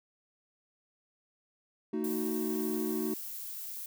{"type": "chord", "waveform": "triangle", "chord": "D# diminished", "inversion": "second", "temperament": "just", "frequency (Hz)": [224, 311.1, 373.4], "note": ["A3", "D#4", "F#4"], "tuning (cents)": [31, 0, 16], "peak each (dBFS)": -33, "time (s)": [1.93, 3.14], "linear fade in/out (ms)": 5}
{"type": "noise", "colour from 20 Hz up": "violet", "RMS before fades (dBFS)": -41, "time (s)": [2.04, 3.86], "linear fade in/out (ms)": 2}
{"effects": []}